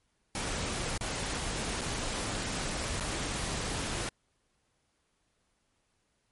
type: noise with dropouts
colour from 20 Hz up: pink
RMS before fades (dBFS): -34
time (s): 0.35-4.09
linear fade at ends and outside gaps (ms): 1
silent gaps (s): 0.977-1.009 / 1.811-1.815 / 2.999-3.007
effects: pink hiss -75 dBFS RMS until 6.31 s + MP3 48 kbps